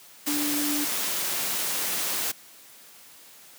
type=tone in noise; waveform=sine; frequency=293.7 Hz; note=D4; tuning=in tune; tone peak=-27 dBFS; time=0.27-0.85 s; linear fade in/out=10 ms; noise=white; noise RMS=-28 dBFS; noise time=0.26-2.32 s; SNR=-2 dB; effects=white hiss -50 dBFS RMS until 3.58 s + high-pass 150 Hz 12 dB/octave